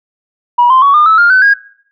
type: tone with pitch steps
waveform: sine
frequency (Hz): 966 / 1041.3 / 1122.5 / 1210.1 / 1304.4 / 1406.2 / 1515.8 / 1634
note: B5 / C6 / C#6 / D#6 / E6 / F6 / F#6 / G#6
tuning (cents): -39 / -9 / +21 / -49 / -19 / +11 / +41 / -29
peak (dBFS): -3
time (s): 0.58-1.54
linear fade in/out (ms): 10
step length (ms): 120
effects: noise-tail reverb RT60 0.6 s tail -19 dB re dry + tanh soft clip ceiling 0 dBFS